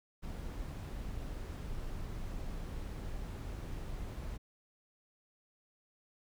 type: noise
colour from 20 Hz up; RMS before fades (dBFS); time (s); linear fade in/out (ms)
brown; -41; 0.22-4.38; 20
effects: none